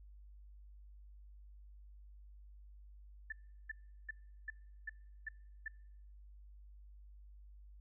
sine tone bursts, 1760 Hz, A6, in tune, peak -39 dBFS, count 7, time 3.3-5.681 s, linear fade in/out 5 ms, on 23 ms, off 370 ms, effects noise-tail reverb RT60 0.8 s tail -25 dB re dry + added 50 Hz sine -54 dBFS peak until 7.8 s

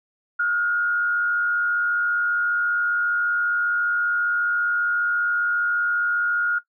sine tone with frequency modulation, 1424 Hz, F6, 33 cents sharp, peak -18 dBFS, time 0.39-6.59 s, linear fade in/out 10 ms, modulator 94.8 Hz, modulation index 0.45, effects noise-tail reverb RT60 0.1 s tail -17 dB re dry

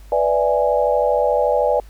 sine chord, E dominant seventh, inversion second, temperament equal, 493.9 / 587.3 / 659.3 / 830.6 Hz, B4 / D5 / E5 / G#5, 0 / 0 / 0 / 0 cents, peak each -19 / -18 / -23 / -21 dBFS, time 0.12-1.8 s, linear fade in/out 2 ms, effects added 50 Hz sine -38 dBFS peak until 1.89 s + pink hiss -52 dBFS RMS until 1.89 s

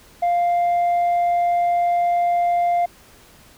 sine tone, 698.5 Hz, F5, in tune, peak -13 dBFS, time 0.22-2.86 s, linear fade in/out 10 ms, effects tanh soft clip ceiling -15 dBFS + pink hiss -49 dBFS RMS until 3.57 s

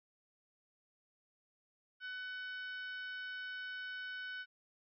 harmonic tone with a mistuned harmonic, 750 Hz, F#5, 23 cents sharp, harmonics 2 / 3 / 4 / 5 / 6 / 7, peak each -42 / -56 / -51 / -60 / -62 / -63 dBFS, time 2-4.46 s, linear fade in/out 50 ms, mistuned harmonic 6, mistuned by -45 cents, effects none

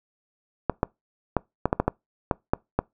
clicks, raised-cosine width 1 ms, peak -6 dBFS, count 10, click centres 0.697 / 0.831 / 1.367 / 1.656 / 1.729 / 1.8 / 1.88 / 2.312 / 2.535 / 2.79 s, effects noise-tail reverb RT60 0.2 s tail -25 dB re dry

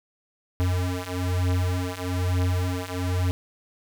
square beating tone pair, 89.9 / 91 Hz, F#2 / F#2, -49 / -28 cents, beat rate 1.1 Hz, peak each -27 / -26 dBFS, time 0.6-3.31 s, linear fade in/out 0 ms, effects 8-bit

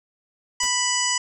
harmonic tone, 987.8 Hz, B5, in tune, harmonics 1 / 2 / 3 / 5 / 6 / 7 / 8, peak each -28 / -28 / -28 / -28 / -28 / -28 / -28 dBFS, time 0.6-1.18 s, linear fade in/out 5 ms
pink noise with exponential decay, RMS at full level -34 dBFS, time 0.63-0.74 s, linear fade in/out 1 ms, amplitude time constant 23 ms
effects none

